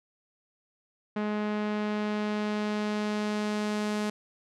sawtooth tone with low-pass filter sweep, 210.4 Hz, G#3, 23 cents sharp, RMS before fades -30 dBFS, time 1.16-4.1 s, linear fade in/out 5 ms, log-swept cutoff 2300 to 8400 Hz, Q 0.74, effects none

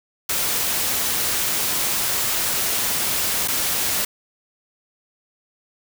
white noise with dropouts, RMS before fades -22 dBFS, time 0.29-4.05 s, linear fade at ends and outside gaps 5 ms, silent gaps 3.477-3.482 s, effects none

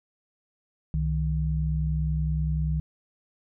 sine tone pair together, 65.41 / 155.57 Hz, C2 / D#3, 0 / 0 cents, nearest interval octave + minor third, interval 1500 cents, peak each -26 dBFS, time 0.94-2.8 s, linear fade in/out 0 ms, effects none

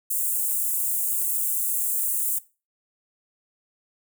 white high-pass noise, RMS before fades -25 dBFS, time 0.1-2.39 s, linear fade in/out 10 ms, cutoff 7600 Hz, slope 48 dB/octave, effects noise-tail reverb RT60 0.3 s tail -19 dB re dry

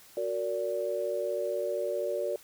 sine chord, Gb augmented, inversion none, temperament just, 370 / 462.5 / 578.1 Hz, Gb4 / Bb4 / D5, 0 / -14 / -27 cents, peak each -35 / -34 / -31 dBFS, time 0.17-2.36 s, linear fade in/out 2 ms, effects white hiss -55 dBFS RMS until 2.43 s

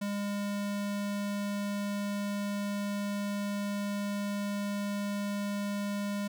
square tone, 203 Hz, G#3, 39 cents flat, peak -32 dBFS, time 0.01-6.28 s, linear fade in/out 10 ms, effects none

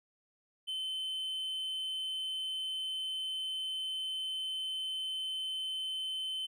triangle tone, 3065 Hz, G7, 40 cents flat, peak -33 dBFS, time 0.67-6.47 s, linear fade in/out 20 ms, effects none

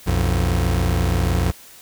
30% pulse tone pair together, 61.25 / 87.6 Hz, B1 / F2, -14 / +6 cents, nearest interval tritone, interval 620 cents, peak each -17 dBFS, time 0.06-1.52 s, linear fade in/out 20 ms, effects white hiss -44 dBFS RMS until 1.81 s

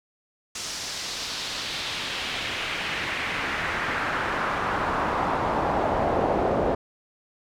brown noise with band-pass filter sweep, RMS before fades -27 dBFS, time 0.55-6.75 s, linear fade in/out 5 ms, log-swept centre 6100 to 570 Hz, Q 1.7, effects none

